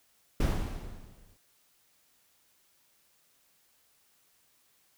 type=noise with exponential decay; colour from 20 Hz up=brown; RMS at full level=-23 dBFS; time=0.4-1.37 s; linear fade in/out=5 ms; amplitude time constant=210 ms; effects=white hiss -68 dBFS RMS until 4.97 s